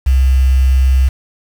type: tone with quantisation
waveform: sine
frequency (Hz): 65.41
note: C2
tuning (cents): 0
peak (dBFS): -7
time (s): 0.06-1.09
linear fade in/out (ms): 10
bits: 5
effects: none